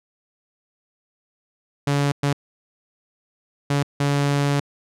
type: tone bursts at uneven times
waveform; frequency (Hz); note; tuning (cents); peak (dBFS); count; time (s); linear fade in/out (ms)
sawtooth; 142.4; C#3; +47; -14; 4; 1.87-2.12 / 2.23-2.33 / 3.7-3.83 / 4-4.6; 5
effects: low-pass 9000 Hz 12 dB/octave